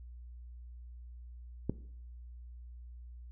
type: click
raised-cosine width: 3 ms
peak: -18 dBFS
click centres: 1.696 s
effects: noise-tail reverb RT60 0.6 s tail -17 dB re dry + added 60 Hz sine -46 dBFS peak until 3.31 s